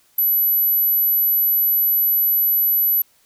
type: tone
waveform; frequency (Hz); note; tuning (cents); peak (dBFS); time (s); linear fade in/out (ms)
sine; 11920; F#9; +12; -13; 0.18-3.02; 5
effects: tanh soft clip ceiling -11 dBFS + white hiss -58 dBFS RMS until 3.25 s